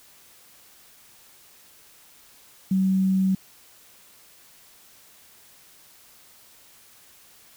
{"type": "tone with quantisation", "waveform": "sine", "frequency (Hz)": 190, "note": "F#3", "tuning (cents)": 46, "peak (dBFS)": -18, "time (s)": [2.71, 3.35], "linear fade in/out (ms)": 5, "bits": 8, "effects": ["white hiss -53 dBFS RMS until 7.56 s"]}